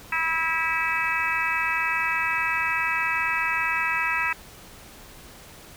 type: harmonic tone with a mistuned harmonic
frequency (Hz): 324.9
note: E4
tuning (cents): -25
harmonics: 3 / 4 / 5 / 6 / 7 / 8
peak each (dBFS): -30 / -30 / -30 / -28 / -31 / -28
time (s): 0.12-4.33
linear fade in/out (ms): 5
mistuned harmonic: 7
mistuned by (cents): +15
effects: pink hiss -46 dBFS RMS until 5.76 s